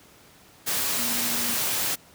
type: tone in noise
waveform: sine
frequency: 239.1 Hz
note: A#3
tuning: 44 cents sharp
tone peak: -35 dBFS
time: 0.97-1.55 s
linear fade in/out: 20 ms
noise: white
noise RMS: -26 dBFS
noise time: 0.66-1.96 s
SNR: -12 dB
effects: pink hiss -53 dBFS RMS until 2.14 s + high-pass 80 Hz 12 dB/octave